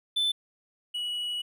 triangle tone pair in turn, 3520 / 2928 Hz, A7 / F#7, 0 / -19 cents, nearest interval minor third, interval 319 cents, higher first, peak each -22 / -28 dBFS, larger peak first, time 0.16-0.32 / 0.94-1.42 s, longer second, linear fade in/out 10 ms, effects none

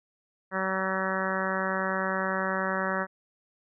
harmonic tone, 189.8 Hz, F#3, 44 cents sharp, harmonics 1 / 2 / 3 / 4 / 5 / 6 / 7 / 8 / 9 / 10, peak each -34 / -37 / -33 / -39 / -36 / -36 / -35 / -35 / -35 / -38 dBFS, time 0.51-3.07 s, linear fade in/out 50 ms, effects none

